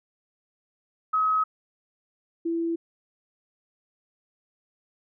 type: tone pair in turn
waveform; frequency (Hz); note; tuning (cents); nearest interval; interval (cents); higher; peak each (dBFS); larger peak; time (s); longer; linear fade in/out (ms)
sine; 1275 / 333.5; D#6 / E4; +42 / +20; octave + major seventh; 2322; first; -20 / -24; first; 1.13-1.44 / 2.45-2.76; neither; 10
effects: none